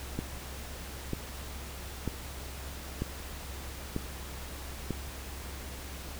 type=click train; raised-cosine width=3 ms; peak=-18 dBFS; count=6; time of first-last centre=0.19-4.907 s; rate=1.06 Hz; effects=added 67 Hz sine -42 dBFS peak until 6.19 s + pink hiss -44 dBFS RMS until 6.19 s